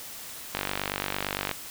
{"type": "click train", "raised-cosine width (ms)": 0.3, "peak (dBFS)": -11, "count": 48, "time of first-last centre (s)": [0.55, 1.513], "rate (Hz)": 48.8, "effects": ["white hiss -41 dBFS RMS until 1.7 s"]}